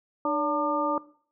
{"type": "harmonic tone with a mistuned harmonic", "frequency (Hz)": 300, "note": "D4", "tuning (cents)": 37, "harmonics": [1, 2, 3, 4], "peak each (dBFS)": [-29, -29, -29, -29], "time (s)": [0.25, 0.98], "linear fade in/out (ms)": 2, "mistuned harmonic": 2, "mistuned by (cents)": -78, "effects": ["noise-tail reverb RT60 0.5 s tail -19 dB re dry"]}